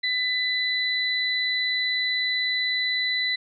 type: tone pair together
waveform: sine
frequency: 2000 / 3992 Hz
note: B6 / B7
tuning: +21 / +18 cents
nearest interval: octave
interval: 1197 cents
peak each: -25 / -25 dBFS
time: 0.03-3.36 s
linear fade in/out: 10 ms
effects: none